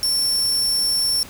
sawtooth tone, 5430 Hz, F8, 50 cents flat, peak -15 dBFS, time 0.03-1.23 s, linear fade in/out 0 ms, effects pink hiss -40 dBFS RMS until 1.29 s

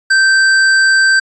triangle tone with hard clipping, 1559 Hz, G6, 10 cents flat, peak -9 dBFS, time 0.1-1.2 s, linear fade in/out 10 ms, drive 16 dB, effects resampled to 22050 Hz

